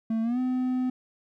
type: tone with pitch glide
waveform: triangle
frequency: 223.9 to 254.2 Hz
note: A3 to C4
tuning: +30 to -50 cents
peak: -22 dBFS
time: 0.1-0.9 s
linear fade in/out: 5 ms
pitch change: +220 cents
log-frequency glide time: 0.22-0.39 s
effects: none